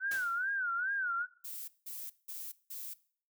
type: tone with vibrato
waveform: sine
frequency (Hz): 1491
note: F#6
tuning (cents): +13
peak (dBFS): -31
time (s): 0-1.27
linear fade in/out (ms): 50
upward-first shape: sine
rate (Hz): 2.4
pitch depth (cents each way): 150
type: noise with exponential decay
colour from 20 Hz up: white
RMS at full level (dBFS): -41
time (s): 0.11-0.52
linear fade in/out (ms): 5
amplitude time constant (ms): 89
type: noise bursts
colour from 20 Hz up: violet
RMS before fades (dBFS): -43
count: 4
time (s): 1.44-2.94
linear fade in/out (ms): 10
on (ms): 240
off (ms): 180
effects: noise-tail reverb RT60 0.5 s tail -20 dB re dry